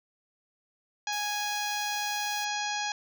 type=harmonic tone; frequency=830 Hz; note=G#5; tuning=1 cent flat; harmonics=1 / 2 / 3 / 4 / 5 / 6 / 7 / 8; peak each=-33 / -36 / -38 / -39 / -40 / -41 / -41 / -42 dBFS; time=1.07-2.92 s; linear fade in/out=2 ms
type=noise; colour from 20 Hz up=blue; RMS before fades=-44 dBFS; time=1.12-2.45 s; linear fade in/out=10 ms
effects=none